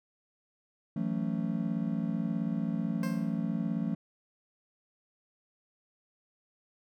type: chord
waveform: triangle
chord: F# minor seventh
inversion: third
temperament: just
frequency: 166.5 / 185 / 222 / 277.5 Hz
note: E3 / F#3 / A3 / C#4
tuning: +18 / 0 / +16 / +2 cents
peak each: -33 / -33 / -31 / -36 dBFS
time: 0.96-3.95 s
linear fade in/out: 5 ms
type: tone with exponential decay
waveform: 15% pulse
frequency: 529 Hz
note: C5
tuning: 19 cents sharp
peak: -30 dBFS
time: 3.03-3.44 s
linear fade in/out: 2 ms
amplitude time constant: 89 ms
effects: none

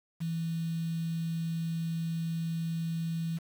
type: tone with quantisation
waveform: sine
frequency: 164.81 Hz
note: E3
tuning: in tune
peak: -30 dBFS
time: 0.2-3.39 s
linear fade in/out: 20 ms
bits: 8
effects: none

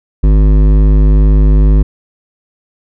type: tone with hard clipping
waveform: triangle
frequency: 51.1 Hz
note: G#1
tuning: 27 cents flat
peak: -6 dBFS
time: 0.23-1.83 s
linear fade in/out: 10 ms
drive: 17 dB
effects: none

